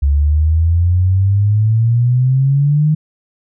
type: exponential sweep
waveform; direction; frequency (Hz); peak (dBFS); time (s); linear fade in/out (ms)
sine; up; 69.3 to 155.56; -9; 0.02-2.95; 10
effects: none